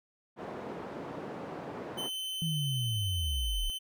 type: band-pass noise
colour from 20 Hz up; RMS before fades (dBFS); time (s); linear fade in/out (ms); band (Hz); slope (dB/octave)
white; -41; 0.36-2.1; 50; 160 to 640; 12
type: tone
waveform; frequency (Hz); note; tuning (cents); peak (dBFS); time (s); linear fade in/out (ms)
45% pulse; 3058; G7; -44; -34; 1.97-3.79; 20
type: linear sweep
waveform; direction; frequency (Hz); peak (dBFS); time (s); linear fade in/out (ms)
sine; down; 165.7 to 31.26; -30; 2.42-3.7; 0
effects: none